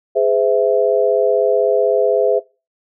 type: chord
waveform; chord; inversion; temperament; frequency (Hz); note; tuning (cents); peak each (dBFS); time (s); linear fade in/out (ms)
sine; Ab augmented; none; equal with one note detuned; 415.3 / 511.3 / 659.3; Ab4 / C5 / E5; 0 / -40 / 0; -16; 0.15-2.4; 20
effects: noise-tail reverb RT60 0.3 s tail -22 dB re dry